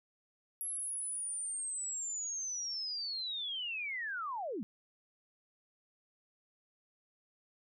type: linear sweep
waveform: sine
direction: down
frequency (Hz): 11280 to 180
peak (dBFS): -36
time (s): 0.61-4.63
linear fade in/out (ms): 0
effects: none